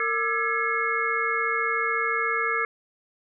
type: tone cluster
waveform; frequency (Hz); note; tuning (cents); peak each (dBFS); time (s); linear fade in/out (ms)
sine; 458.3 / 1196 / 1330 / 1680 / 2166; A#4 / D6 / E6 / G#6 / C#7; -29 / +31 / +15 / +19 / -41; -31 / -30 / -29 / -29 / -27; 0-2.65; 2
effects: none